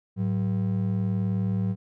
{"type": "ring-modulated tone", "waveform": "triangle", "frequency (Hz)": 146.83, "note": "D3", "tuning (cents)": 0, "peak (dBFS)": -18, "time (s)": [0.16, 1.76], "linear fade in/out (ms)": 50, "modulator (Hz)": 39.5, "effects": []}